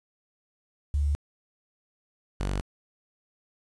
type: tone pair in turn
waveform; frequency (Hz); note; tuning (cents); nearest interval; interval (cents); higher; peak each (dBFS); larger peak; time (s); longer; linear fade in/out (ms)
sine / sawtooth; 72.3 / 48.15; D2 / G1; -27 / -30; perfect fifth; 703; first; -22 / -23; first; 0.94-1.15 / 2.4-2.61; neither; 0
effects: resampled to 24000 Hz + 9-bit